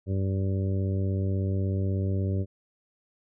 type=harmonic tone; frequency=96.4 Hz; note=G2; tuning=28 cents flat; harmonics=1 / 2 / 3 / 4 / 5 / 6; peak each=-25 / -33 / -37 / -37 / -42 / -42 dBFS; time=0.06-2.46 s; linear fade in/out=50 ms; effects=none